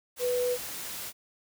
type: tone in noise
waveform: sine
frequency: 493.9 Hz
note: B4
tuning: in tune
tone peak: -25 dBFS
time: 0.19-0.58 s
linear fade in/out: 50 ms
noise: white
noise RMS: -38 dBFS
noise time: 0.16-1.13 s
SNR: +10 dB
effects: none